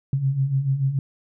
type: beating tone pair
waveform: sine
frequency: 130.81 / 137.71 Hz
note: C3 / C#3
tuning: 0 / -11 cents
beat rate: 6.9 Hz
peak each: -26 / -20 dBFS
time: 0.13-0.99 s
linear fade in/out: 2 ms
effects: none